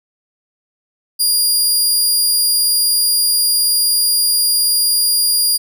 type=tone; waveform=20% pulse; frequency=4827 Hz; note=D8; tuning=47 cents sharp; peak=-6 dBFS; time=1.19-5.58 s; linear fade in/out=20 ms; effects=none